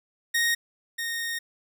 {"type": "tone pair in turn", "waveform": "sawtooth", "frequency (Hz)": [1864.7, 1852.9], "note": ["A#6", "A#6"], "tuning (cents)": [0, -11], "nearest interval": "unison", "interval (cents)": 11, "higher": "first", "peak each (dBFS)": [-18, -25], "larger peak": "first", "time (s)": [[0.34, 0.55], [0.98, 1.39]], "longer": "second", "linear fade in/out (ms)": 10, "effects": []}